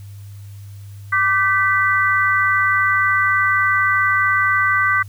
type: chord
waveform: sine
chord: G major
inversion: second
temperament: equal with one note detuned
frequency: 1174.7 / 1531.3 / 1975.5 Hz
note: D6 / G6 / B6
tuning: 0 / -41 / 0 cents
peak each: -18 dBFS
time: 1.12-5.03 s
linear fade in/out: 10 ms
effects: added 100 Hz sine -33 dBFS peak until 5.08 s + white hiss -52 dBFS RMS until 5.08 s